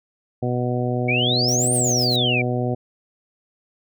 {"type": "harmonic tone", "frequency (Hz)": 123.47, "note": "B2", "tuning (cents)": 0, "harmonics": [1, 2, 3, 4, 5, 6], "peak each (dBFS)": [-23, -26, -28, -29, -30, -31], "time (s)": [0.42, 2.75], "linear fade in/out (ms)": 10}
{"type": "exponential two-way sweep", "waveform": "sine", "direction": "up then down", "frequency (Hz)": [2217, 9170, 2268], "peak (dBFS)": -19, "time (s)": [1.08, 2.42], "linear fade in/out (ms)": 10, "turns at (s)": 1.73}
{"type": "noise with tremolo", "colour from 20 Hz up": "blue", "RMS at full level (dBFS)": -35, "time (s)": [1.48, 2.16], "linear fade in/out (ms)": 2, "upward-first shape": "triangle", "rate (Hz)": 7.9, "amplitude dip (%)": 85}
{"effects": []}